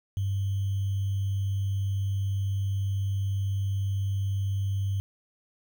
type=tone with sample-and-hold; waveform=sine; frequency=98 Hz; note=G2; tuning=in tune; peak=-25 dBFS; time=0.17-5 s; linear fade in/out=0 ms; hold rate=3150 Hz; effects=none